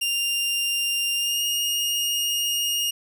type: tone with pitch glide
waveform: sawtooth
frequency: 2794 to 2849 Hz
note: F7 to F7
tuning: 0 to +34 cents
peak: -19 dBFS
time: 0.01-2.91 s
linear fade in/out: 10 ms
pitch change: +34 cents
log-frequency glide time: 1.16-1.42 s
effects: none